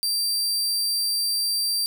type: tone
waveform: sawtooth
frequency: 4699 Hz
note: D8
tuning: in tune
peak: -19 dBFS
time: 0.03-1.86 s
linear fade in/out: 0 ms
effects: none